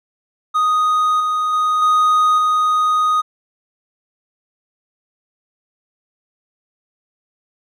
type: tone with level steps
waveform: triangle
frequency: 1244.5 Hz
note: D#6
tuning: in tune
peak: -11 / -14 / -12 / -9 / -11 dBFS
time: 0.54-3.22 s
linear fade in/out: 20 ms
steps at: 1.2 / 1.53 / 1.82 / 2.38 s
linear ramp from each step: 2 ms
effects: none